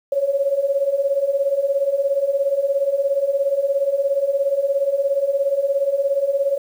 sine beating tone pair, 543 / 560 Hz, C#5 / C#5, -36 / +18 cents, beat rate 17 Hz, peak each -22 / -18 dBFS, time 0.12-6.58 s, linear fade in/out 5 ms, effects 8-bit

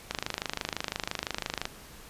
click train, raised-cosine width 0.2 ms, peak -12 dBFS, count 41, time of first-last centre 0.11-1.654 s, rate 25.9 Hz, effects pink hiss -49 dBFS RMS until 2.09 s + resampled to 32000 Hz

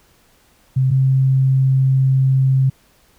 sine tone pair in turn, 131.2 / 132.88 Hz, C3 / C3, +5 / +27 cents, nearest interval unison, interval 22 cents, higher second, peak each -12 / -11 dBFS, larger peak second, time 0.76-0.91 / 0.91-2.7 s, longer second, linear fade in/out 10 ms, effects pink hiss -55 dBFS RMS until 3.18 s

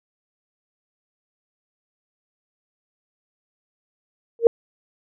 sine tone with exponential growth, 463.4 Hz, A#4, 10 cents flat, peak -3 dBFS, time 4.39-4.47 s, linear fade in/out 1 ms, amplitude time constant 16 ms, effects none

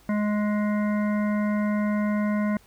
harmonic tone, 209.1 Hz, G#3, 12 cents sharp, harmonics 1 / 3 / 5 / 7 / 9 / 10, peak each -22 / -32 / -36 / -39 / -41 / -42 dBFS, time 0.09-2.57 s, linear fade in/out 2 ms, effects added 50 Hz sine -57 dBFS peak until 2.66 s + pink hiss -57 dBFS RMS until 2.66 s

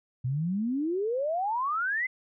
sine exponential sweep, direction up, 121 to 2093 Hz, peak -26 dBFS, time 0.24-2.07 s, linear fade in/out 10 ms, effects none

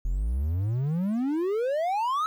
triangle exponential sweep, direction up, 39.93 to 1318.5 Hz, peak -22 dBFS, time 0.05-2.26 s, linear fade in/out 0 ms, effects 10-bit

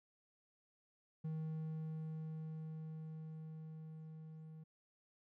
triangle tone with level ramp, 158 Hz, D#3, 27 cents sharp, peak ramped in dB -37 to -49 dBFS, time 1.24-4.64 s, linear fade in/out 10 ms, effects none

